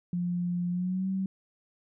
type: tone with pitch glide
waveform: sine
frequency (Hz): 176.1 to 190.93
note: F3 to G3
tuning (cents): +15 to -45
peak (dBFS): -27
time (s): 0.13-1.26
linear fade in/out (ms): 2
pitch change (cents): +140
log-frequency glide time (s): 0.7-1.08
effects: none